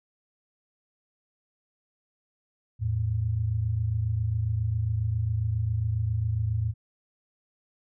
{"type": "tone pair together", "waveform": "sine", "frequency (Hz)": [83.44, 110.8], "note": ["E2", "A2"], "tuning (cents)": [22, 13], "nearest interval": "perfect fourth", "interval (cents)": 491, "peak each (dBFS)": [-30, -25], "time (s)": [2.79, 6.74], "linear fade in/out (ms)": 50, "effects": []}